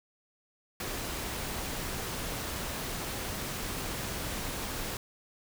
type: noise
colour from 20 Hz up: pink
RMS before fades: -36 dBFS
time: 0.8-4.97 s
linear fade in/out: 2 ms
effects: none